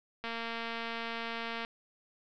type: click train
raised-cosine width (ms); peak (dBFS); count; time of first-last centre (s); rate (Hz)
0.3; -22; 325; 0.24-1.649; 230
effects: low-pass 5000 Hz 12 dB/octave